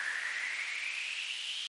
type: noise with high-pass filter sweep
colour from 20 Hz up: brown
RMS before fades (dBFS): -37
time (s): 0-1.67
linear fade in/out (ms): 0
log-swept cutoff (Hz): 1700 to 3200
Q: 8
effects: MP3 48 kbps